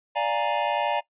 square chord, Bb dominant seventh, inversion first, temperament equal, 587.3 / 698.5 / 830.6 / 932.3 Hz, D5 / F5 / Ab5 / Bb5, 0 / 0 / 0 / 0 cents, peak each -29 / -31 / -29 / -28 dBFS, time 0.15-1.01 s, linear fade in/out 20 ms, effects noise-tail reverb RT60 0.1 s tail -19 dB re dry + resampled to 8000 Hz

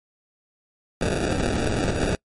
white noise with sample-and-hold, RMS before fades -23 dBFS, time 1.01-2.15 s, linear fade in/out 2 ms, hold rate 1050 Hz, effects noise-tail reverb RT60 0.1 s tail -25 dB re dry + MP3 48 kbps

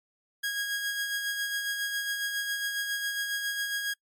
sawtooth tone with tremolo, 1642 Hz, G#6, 20 cents flat, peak -24 dBFS, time 0.43-3.94 s, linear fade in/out 10 ms, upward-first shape sine, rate 7.3 Hz, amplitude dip 40%, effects noise-tail reverb RT60 0.1 s tail -24 dB re dry + MP3 64 kbps

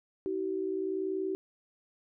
sine tone pair together, 319.9 / 380.4 Hz, D#4 / F#4, +48 / +48 cents, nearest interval minor third, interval 300 cents, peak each -36 / -31 dBFS, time 0.26-1.35 s, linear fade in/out 0 ms, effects none

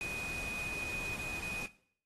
sine tone in noise, 2489 Hz, D#7, in tune, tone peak -37 dBFS, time 0.01-1.66 s, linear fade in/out 0 ms, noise pink, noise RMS -45 dBFS, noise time 0.01-1.66 s, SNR +5 dB, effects noise-tail reverb RT60 0.6 s tail -17 dB re dry + AAC 32 kbps

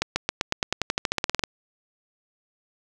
accelerating click train, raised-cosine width 0.2 ms, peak -5 dBFS, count 18, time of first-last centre 0.02-1.438 s, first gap 140 ms, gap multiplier 0.93, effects none

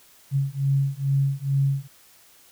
sine beating tone pair, 136.8 / 139.1 Hz, C#3 / C#3, -23 / +6 cents, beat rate 2.3 Hz, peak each -23 dBFS, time 0.31-1.88 s, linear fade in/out 50 ms, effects white hiss -54 dBFS RMS until 2.51 s

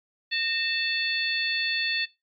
harmonic tone with a mistuned harmonic, 880 Hz, A5, in tune, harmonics 2 / 3 / 4 / 5, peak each -30 / -30 / -30 / -30 dBFS, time 0.31-2.06 s, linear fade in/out 20 ms, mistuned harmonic 2, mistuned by +75 cents, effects noise-tail reverb RT60 0.2 s tail -17 dB re dry + AAC 48 kbps

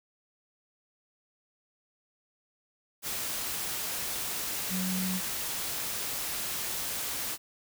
sine tone in noise, 185.9 Hz, F#3, 8 cents sharp, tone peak -30 dBFS, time 4.69-5.21 s, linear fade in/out 50 ms, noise white, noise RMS -34 dBFS, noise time 3.02-7.38 s, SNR +1 dB, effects none

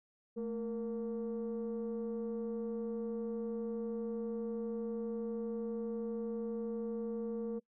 sine tone pair together, 220 / 466.2 Hz, A3 / A#4, 0 / 0 cents, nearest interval octave + minor second, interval 1300 cents, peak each -37 / -36 dBFS, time 0.36-7.6 s, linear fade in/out 20 ms, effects noise-tail reverb RT60 0.1 s tail -25 dB re dry + tanh soft clip ceiling -32 dBFS

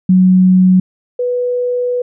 sine tone pair in turn, 185 / 492.5 Hz, F#3 / B4, 0 / -5 cents, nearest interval octave + perfect fourth, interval 1695 cents, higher second, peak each -5 / -13 dBFS, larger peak first, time 0.09-0.8 / 1.19-2.02 s, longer second, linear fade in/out 5 ms, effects none

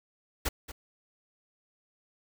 pink noise with echo, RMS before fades -29 dBFS, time 0.45-0.49 s, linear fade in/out 10 ms, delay 230 ms, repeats 1, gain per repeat -13 dB, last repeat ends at 0.72 s, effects none

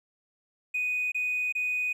triangle tone bursts, 2488 Hz, D#7, 1 cent flat, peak -23 dBFS, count 3, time 0.74-1.93 s, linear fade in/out 10 ms, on 380 ms, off 25 ms, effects tanh soft clip ceiling -23 dBFS

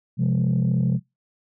sine chord, F minor, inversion second, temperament equal, 130.81 / 174.61 / 207.7 Hz, C3 / F3 / Ab3, 0 / 0 / 0 cents, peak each -19 / -21 / -24 dBFS, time 0.17-1 s, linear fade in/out 50 ms, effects noise-tail reverb RT60 0.2 s tail -23 dB re dry + tanh soft clip ceiling -14 dBFS

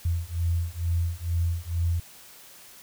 sine beating tone pair, 83.9 / 86.1 Hz, E2 / F2, +31 / -24 cents, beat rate 2.2 Hz, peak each -27 dBFS, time 0.05-2 s, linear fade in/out 5 ms, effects white hiss -49 dBFS RMS until 2.82 s

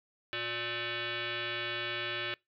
sine tone with frequency modulation, 587.3 Hz, D5, in tune, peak -33 dBFS, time 0.33-2.34 s, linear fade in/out 0 ms, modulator 473 Hz, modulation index 6.6, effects noise-tail reverb RT60 0.2 s tail -24 dB re dry

